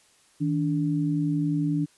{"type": "tone pair together", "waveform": "sine", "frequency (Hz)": [158.6, 289.7], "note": ["D#3", "D4"], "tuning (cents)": [33, -24], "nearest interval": "minor seventh", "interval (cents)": 1043, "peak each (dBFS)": -25, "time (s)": [0.4, 1.86], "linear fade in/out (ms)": 20, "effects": ["white hiss -60 dBFS RMS until 1.97 s", "resampled to 24000 Hz"]}